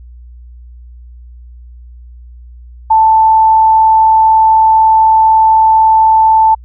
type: tone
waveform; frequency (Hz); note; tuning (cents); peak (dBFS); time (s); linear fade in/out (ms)
sine; 882; A5; +4; -4; 2.9-6.55; 10
effects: added 60 Hz sine -31 dBFS peak until 6.64 s